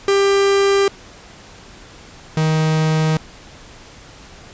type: tone pair in turn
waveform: 45% pulse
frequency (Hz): 396.2 / 157.23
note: G4 / D#3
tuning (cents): +18 / +18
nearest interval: octave + major third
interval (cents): 1600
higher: first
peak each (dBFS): -12 / -14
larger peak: first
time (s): 0.08-0.88 / 2.37-3.17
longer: neither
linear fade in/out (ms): 2
effects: pink hiss -41 dBFS RMS until 4.53 s + resampled to 16000 Hz